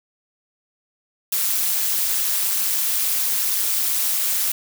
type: noise with amplitude modulation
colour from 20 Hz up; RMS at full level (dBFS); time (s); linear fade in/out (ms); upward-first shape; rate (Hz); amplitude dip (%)
blue; -18; 1.32-4.52; 5; sine; 201; 70
effects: none